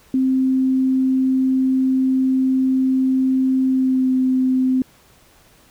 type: tone with pitch glide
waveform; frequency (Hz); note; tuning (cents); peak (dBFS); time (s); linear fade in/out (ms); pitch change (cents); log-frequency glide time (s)
sine; 261.7 to 258.5; C4 to C4; 0 to -21; -14; 0.14-4.82; 2; -21; 3.7-4.11
effects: pink hiss -52 dBFS RMS until 5.7 s